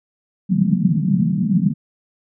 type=band-pass noise; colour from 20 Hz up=pink; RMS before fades=-17 dBFS; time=0.49-1.74 s; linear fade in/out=20 ms; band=160 to 210 Hz; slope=48 dB/octave; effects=none